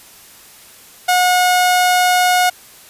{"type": "tone", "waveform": "sawtooth", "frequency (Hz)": 725, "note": "F#5", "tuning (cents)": -35, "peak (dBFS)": -7, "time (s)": [1.08, 2.5], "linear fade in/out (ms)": 10, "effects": ["white hiss -42 dBFS RMS until 2.89 s", "resampled to 32000 Hz"]}